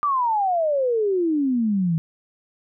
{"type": "exponential sweep", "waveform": "sine", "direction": "down", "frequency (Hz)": [1200, 157.5], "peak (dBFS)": -18, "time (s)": [0.03, 1.98], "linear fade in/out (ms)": 0, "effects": []}